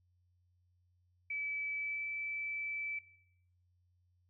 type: tone with pitch glide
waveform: sine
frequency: 2300 to 2315 Hz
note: D7 to D7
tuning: -37 to -25 cents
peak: -36 dBFS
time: 1.3-2.99 s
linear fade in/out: 5 ms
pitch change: +12 cents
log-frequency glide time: 1.77-2.04 s
effects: noise-tail reverb RT60 0.7 s tail -17 dB re dry + added 89 Hz sine -70 dBFS peak until 4.29 s